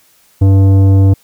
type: tone with tanh clipping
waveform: sine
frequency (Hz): 97.1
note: G2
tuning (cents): -16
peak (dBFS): -6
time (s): 0.41-1.14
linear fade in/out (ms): 10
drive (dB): 12
effects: white hiss -50 dBFS RMS until 1.23 s